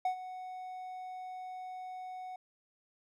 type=tone with ADSR envelope; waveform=triangle; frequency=740 Hz; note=F#5; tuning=in tune; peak=-25 dBFS; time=0.05-2.36 s; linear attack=4 ms; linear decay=97 ms; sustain=-14 dB; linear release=4 ms; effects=none